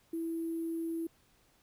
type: tone with sample-and-hold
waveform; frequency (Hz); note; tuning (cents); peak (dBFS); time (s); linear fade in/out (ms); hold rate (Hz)
sine; 329.6; E4; 0; -33; 0.13-1.07; 5; 11025
effects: pink hiss -68 dBFS RMS until 1.62 s